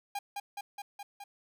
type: tone with echo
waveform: 45% pulse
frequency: 809 Hz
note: G#5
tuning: 46 cents flat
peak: -33 dBFS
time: 0.15-0.19 s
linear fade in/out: 5 ms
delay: 210 ms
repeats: 5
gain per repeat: -2 dB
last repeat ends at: 1.24 s
effects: none